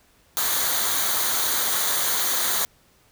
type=noise with comb filter; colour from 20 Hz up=white; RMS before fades=-23 dBFS; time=0.37-2.65 s; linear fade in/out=0 ms; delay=0.38 ms; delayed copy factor=-0.6; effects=pink hiss -59 dBFS RMS until 3.11 s